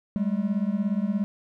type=beating tone pair; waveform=triangle; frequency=194.8 / 211.8 Hz; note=G3 / G#3; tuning=-11 / +34 cents; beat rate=17 Hz; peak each=-24 dBFS; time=0.16-1.24 s; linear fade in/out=0 ms; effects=none